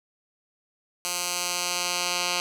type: tone with band-pass filter sweep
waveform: 10% pulse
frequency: 177.2 Hz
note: F3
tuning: 25 cents sharp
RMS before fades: -28 dBFS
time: 1.05-2.4 s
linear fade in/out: 0 ms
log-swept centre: 7800 to 4400 Hz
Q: 0.87
effects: 8-bit